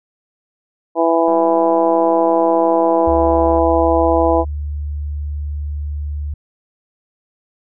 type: harmonic tone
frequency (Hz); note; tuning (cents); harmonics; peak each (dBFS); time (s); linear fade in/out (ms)
165.8; E3; +10; 2 / 3 / 4 / 5 / 6; -17 / -17 / -16 / -19 / -21; 0.95-4.45; 50
type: click train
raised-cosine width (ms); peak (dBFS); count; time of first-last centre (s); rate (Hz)
1; -21; 451; 1.28-3.588; 195
type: tone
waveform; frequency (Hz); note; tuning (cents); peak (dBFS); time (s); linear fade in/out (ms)
sine; 73.42; D2; 0; -20; 3.07-6.34; 5
effects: none